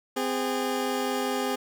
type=tone pair together; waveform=20% pulse; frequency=257.7 / 409 Hz; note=C4 / G#4; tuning=-26 / -26 cents; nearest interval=minor sixth; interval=800 cents; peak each=-24 dBFS; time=0.16-1.56 s; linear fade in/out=10 ms; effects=none